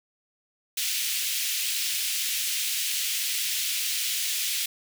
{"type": "high-pass noise", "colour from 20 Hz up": "pink", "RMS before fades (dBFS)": -28, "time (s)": [0.77, 4.66], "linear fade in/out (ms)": 5, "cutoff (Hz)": 2500, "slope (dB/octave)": 24, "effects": []}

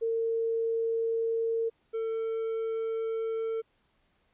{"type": "tone pair in turn", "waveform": ["sine", "triangle"], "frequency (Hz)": [455.2, 449.2], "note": ["A#4", "A4"], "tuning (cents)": [-41, 36], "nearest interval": "unison", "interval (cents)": 23, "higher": "first", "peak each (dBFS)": [-26, -27], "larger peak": "first", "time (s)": [[0.01, 1.7], [1.93, 3.62]], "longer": "neither", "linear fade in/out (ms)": 20, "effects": ["pink hiss -71 dBFS RMS until 4.33 s", "resampled to 8000 Hz"]}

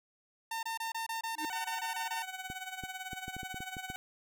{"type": "tone bursts", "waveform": "sawtooth", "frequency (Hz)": 906, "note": "A#5", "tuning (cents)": -50, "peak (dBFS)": -31, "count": 12, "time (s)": [0.51, 2.225], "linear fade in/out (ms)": 5, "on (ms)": 120, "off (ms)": 25}
{"type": "tone with exponential growth", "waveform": "square", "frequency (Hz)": 311.1, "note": "D#4", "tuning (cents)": 0, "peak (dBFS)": -34, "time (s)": [1.32, 1.45], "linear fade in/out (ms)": 1, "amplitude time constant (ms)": 28}
{"type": "tone with tremolo", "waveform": "15% pulse", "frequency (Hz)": 750, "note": "F#5", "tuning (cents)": 23, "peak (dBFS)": -31, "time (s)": [1.5, 3.96], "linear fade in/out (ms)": 0, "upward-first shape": "sine", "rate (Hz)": 18, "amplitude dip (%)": 70}
{"type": "clicks", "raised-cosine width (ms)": 3, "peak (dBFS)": -31, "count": 10, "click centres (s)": [2.501, 2.837, 3.132, 3.281, 3.366, 3.432, 3.544, 3.605, 3.768, 3.901]}
{"effects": []}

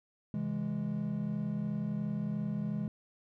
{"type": "chord", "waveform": "triangle", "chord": "C augmented", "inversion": "none", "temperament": "equal with one note detuned", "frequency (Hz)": [133.72, 164.81, 207.7], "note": ["C3", "E3", "G#3"], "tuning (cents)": [38, 0, 0], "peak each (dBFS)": [-37, -35, -32], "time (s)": [0.34, 2.88], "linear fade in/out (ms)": 2, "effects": ["tanh soft clip ceiling -21 dBFS"]}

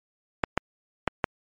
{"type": "clicks", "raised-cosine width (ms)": 0.5, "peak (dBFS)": -6, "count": 4, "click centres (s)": [0.438, 0.576, 1.077, 1.242], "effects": ["MP3 48 kbps"]}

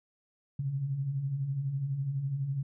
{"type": "beating tone pair", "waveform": "sine", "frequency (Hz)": [127.3, 139.3], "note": ["C3", "C#3"], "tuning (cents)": [-47, 9], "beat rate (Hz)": 12, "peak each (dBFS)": [-39, -30], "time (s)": [0.59, 2.63], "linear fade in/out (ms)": 5, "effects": []}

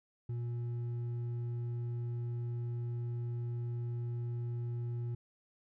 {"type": "tone with hard clipping", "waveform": "sine", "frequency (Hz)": 119.2, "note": "A#2", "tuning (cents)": 39, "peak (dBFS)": -36, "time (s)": [0.29, 5.15], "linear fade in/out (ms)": 5, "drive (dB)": 4, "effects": []}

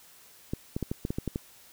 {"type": "clicks", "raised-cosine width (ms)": 3, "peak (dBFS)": -17, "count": 9, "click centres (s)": [0.535, 0.765, 0.827, 0.915, 1.051, 1.105, 1.185, 1.277, 1.359], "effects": ["white hiss -55 dBFS RMS until 1.72 s"]}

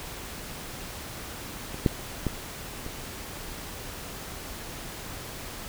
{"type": "clicks", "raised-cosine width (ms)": 3, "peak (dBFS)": [-24, -7, -13, -24], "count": 4, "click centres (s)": [1.744, 1.862, 2.267, 2.864], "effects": ["pink hiss -39 dBFS RMS until 5.68 s"]}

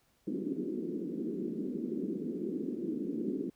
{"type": "band-pass noise", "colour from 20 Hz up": "white", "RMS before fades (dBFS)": -36, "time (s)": [0.27, 3.5], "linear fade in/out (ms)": 5, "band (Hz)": [190, 380], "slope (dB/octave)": 48, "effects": ["pink hiss -71 dBFS RMS until 3.55 s"]}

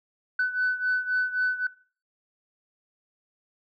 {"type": "beating tone pair", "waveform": "sine", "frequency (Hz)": [1500, 1503.8], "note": ["F#6", "F#6"], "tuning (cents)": [23, 28], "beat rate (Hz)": 3.8, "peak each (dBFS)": [-23, -28], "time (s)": [0.39, 1.67], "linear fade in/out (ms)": 5, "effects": ["noise-tail reverb RT60 0.4 s tail -20 dB re dry", "tanh soft clip ceiling -18 dBFS"]}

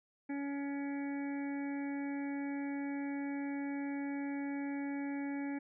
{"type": "harmonic tone", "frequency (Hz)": 281.4, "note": "C#4", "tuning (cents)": 26, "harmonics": [1, 2, 3, 5, 6, 7, 8], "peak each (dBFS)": [-36, -51, -49, -59, -52, -55, -52], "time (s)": [0.29, 5.59], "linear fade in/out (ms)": 10, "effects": []}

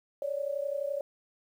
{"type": "tone pair together", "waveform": "sine", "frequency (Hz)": [555.6, 587.3], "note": ["C#5", "D5"], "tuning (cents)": [4, 0], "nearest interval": "minor second", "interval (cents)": 96, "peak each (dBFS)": [-32, -34], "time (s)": [0.22, 1.01], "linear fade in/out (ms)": 2, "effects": ["10-bit"]}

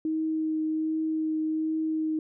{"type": "tone with vibrato", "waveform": "sine", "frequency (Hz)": 314.9, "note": "D#4", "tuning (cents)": 21, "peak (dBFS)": -25, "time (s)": [0.05, 2.19], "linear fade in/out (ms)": 2, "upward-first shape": "triangle", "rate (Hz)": 1.3, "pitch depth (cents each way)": 12, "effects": []}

